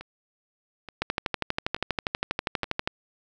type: two click trains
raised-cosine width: 0.3 ms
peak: -23 / -9 dBFS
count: 4 / 24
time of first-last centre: 0.01-2.642 / 1.02-2.875 s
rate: 1.14 / 12.4 Hz
effects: none